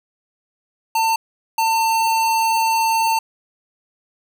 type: tone bursts at uneven times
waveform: square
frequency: 899 Hz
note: A5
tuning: 37 cents sharp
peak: -16 dBFS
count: 2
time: 0.95-1.16 / 1.58-3.19 s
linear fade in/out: 5 ms
effects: none